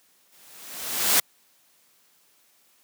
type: noise with exponential growth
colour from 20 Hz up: white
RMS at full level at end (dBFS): -17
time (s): 0.32-1.2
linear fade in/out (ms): 5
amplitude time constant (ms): 190
effects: white hiss -62 dBFS RMS until 2.83 s + high-pass 150 Hz 12 dB/octave